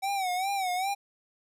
square tone with vibrato, 759 Hz, F#5, 44 cents sharp, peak -28 dBFS, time 0.02-0.95 s, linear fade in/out 20 ms, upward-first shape sine, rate 2.5 Hz, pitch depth 98 cents each way, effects resampled to 32000 Hz

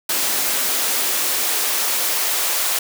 white noise with high-pass filter sweep, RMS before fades -20 dBFS, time 0.09-2.79 s, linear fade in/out 5 ms, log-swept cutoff 250 to 520 Hz, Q 0.85, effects none

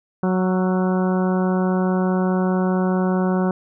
harmonic tone with a mistuned harmonic, 184.9 Hz, F#3, 1 cent flat, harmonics 1 / 2 / 3 / 4 / 5 / 6 / 7 / 8, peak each -18 / -24 / -28 / -30 / -32 / -34 / -35 / -36 dBFS, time 0.23-3.51 s, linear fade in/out 2 ms, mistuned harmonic 7, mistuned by +44 cents, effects none

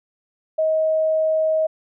sine tone, 632 Hz, D#5, 27 cents sharp, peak -16 dBFS, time 0.58-1.67 s, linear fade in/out 10 ms, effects none

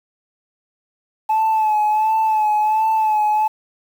sine tone with vibrato, 864 Hz, A5, 32 cents flat, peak -12 dBFS, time 1.29-3.48 s, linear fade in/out 10 ms, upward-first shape sine, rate 1.4 Hz, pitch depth 37 cents each way, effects tanh soft clip ceiling -12 dBFS + 7-bit

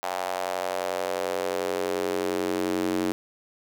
square tone with high-pass filter sweep, 45.68 Hz, F#1, 21 cents flat, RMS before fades -28 dBFS, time 0.03-3.12 s, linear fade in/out 0 ms, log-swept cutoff 740 to 300 Hz, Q 3.2, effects none

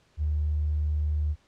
triangle tone with tanh clipping, 75.4 Hz, D2, 46 cents sharp, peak -23 dBFS, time 0.17-1.36 s, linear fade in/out 50 ms, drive 2 dB, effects pink hiss -64 dBFS RMS until 1.47 s + low-pass 6000 Hz 12 dB/octave

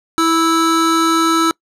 square tone pair together, 328.4 / 1313.6 Hz, E4 / E6, -6 / -6 cents, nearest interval 2 octaves, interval 2400 cents, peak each -15 dBFS, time 0.18-1.51 s, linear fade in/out 0 ms, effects noise-tail reverb RT60 0.1 s tail -25 dB re dry + low-pass 10000 Hz 12 dB/octave

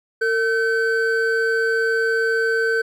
triangle tone pair together, 453.7 / 1533 Hz, A#4 / G6, -47 / -39 cents, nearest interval octave + major sixth, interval 2108 cents, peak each -18 dBFS, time 0.21-2.82 s, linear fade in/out 10 ms, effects none

